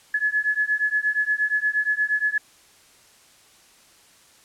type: beating tone pair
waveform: sine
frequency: 1702 / 1710.5 Hz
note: G#6 / A6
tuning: +42 / -49 cents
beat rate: 8.5 Hz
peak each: -23 dBFS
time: 0.14-2.38 s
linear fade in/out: 5 ms
effects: white hiss -54 dBFS RMS until 4.44 s + low-pass 10000 Hz 12 dB/octave